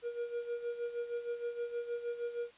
triangle tone with tremolo, 475.5 Hz, A#4, 34 cents sharp, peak -31 dBFS, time 0.02-2.51 s, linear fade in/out 50 ms, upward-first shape sine, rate 6.4 Hz, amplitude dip 70%, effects white hiss -60 dBFS RMS until 2.57 s + resampled to 8000 Hz

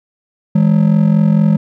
triangle ring-modulated tone, 183.4 Hz, F#3, 15 cents flat, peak -3 dBFS, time 0.55-1.57 s, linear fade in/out 5 ms, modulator 22.2 Hz, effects none

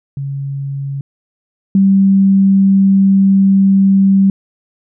sine tone pair in turn, 138.59 / 194.55 Hz, C#3 / G3, 0 / -13 cents, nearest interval tritone, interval 587 cents, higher second, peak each -18 / -6 dBFS, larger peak second, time 0.17-1.01 / 1.75-4.3 s, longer second, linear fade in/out 2 ms, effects none

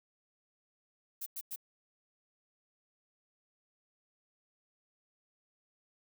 violet noise bursts, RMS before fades -40 dBFS, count 3, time 1.21-1.561 s, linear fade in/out 10 ms, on 53 ms, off 96 ms, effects none

